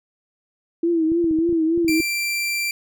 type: tone with vibrato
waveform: sine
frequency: 329.6 Hz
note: E4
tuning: in tune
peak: -16 dBFS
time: 0.83-2.01 s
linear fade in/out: 5 ms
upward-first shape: triangle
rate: 3.4 Hz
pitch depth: 87 cents each way
type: clicks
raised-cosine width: 3 ms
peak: -22 dBFS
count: 10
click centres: 1.119 / 1.243 / 1.311 / 1.388 / 1.492 / 1.527 / 1.777 / 1.847 / 1.894 / 2.001 s
type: tone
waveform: sawtooth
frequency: 2356 Hz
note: D7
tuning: 5 cents sharp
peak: -18 dBFS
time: 1.88-2.71 s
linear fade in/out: 2 ms
effects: none